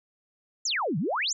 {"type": "exponential two-way sweep", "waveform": "sine", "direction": "down then up", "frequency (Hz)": [7459, 140, 7459], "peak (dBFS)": -25, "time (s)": [0.65, 1.33], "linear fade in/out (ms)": 5, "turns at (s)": 0.98, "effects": []}